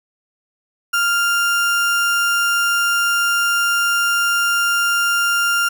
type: tone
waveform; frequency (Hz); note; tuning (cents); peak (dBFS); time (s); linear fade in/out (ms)
35% pulse; 1396.9; F6; 0; -13; 0.93-5.69; 10
effects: none